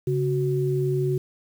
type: tone pair together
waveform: sine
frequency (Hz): 138.59 / 370.2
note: C#3 / F#4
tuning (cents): 0 / +1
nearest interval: octave + perfect fourth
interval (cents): 1701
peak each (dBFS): -23 / -24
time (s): 0.07-1.18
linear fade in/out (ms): 5
effects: 8-bit

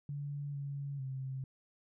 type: tone with pitch steps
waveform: sine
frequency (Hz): 143.5 / 140.8 / 132.7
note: D3 / C#3 / C3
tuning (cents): -40 / +27 / +25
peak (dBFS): -37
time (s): 0.09-1.44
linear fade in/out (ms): 2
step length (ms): 450
effects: none

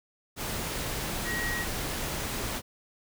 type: tone in noise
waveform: sine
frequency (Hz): 1900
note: A#6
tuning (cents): +33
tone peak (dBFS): -31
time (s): 1.24-1.66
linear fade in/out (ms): 50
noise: pink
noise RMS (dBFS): -33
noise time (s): 0.36-2.62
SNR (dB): -1
effects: none

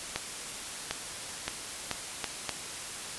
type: accelerating click train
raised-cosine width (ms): 0.2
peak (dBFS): -12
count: 6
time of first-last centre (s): 0.16-2.493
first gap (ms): 750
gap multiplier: 0.76
effects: white hiss -39 dBFS RMS until 3.18 s + resampled to 24000 Hz

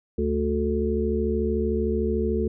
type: harmonic tone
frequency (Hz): 73.42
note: D2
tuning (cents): 0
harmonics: 1 / 3 / 5 / 6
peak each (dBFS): -27 / -27 / -27 / -27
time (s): 0.18-2.48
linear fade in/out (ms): 5
effects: none

